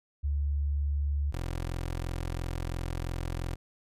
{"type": "tone pair in turn", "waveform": ["sine", "20% pulse"], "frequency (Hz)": [71.7, 42.94], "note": ["D2", "F1"], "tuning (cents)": [-41, -29], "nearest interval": "major sixth", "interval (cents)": 888, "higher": "first", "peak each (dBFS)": [-26, -27], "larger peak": "first", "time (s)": [[0.23, 1.32], [1.32, 3.56]], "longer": "second", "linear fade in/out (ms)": 20, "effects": ["resampled to 32000 Hz"]}